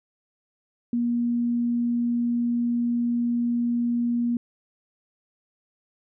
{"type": "tone", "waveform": "sine", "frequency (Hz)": 238.2, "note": "A#3", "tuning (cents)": 38, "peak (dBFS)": -21, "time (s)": [0.93, 4.37], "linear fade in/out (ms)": 2, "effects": []}